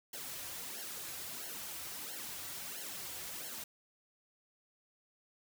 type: noise with flanger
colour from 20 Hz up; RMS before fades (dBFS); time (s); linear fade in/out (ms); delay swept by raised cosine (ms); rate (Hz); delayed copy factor
white; -44; 0.13-3.64; 5; 0.82 to 4.82; 1.5; -0.8
effects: none